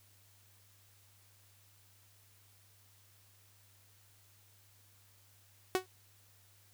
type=tone with exponential decay; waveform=sawtooth; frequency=372.3 Hz; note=F#4; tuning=11 cents sharp; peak=-21 dBFS; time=5.75-5.86 s; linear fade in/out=0 ms; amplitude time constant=23 ms; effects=added 99 Hz sine -66 dBFS peak until 6.73 s + white hiss -66 dBFS RMS until 6.73 s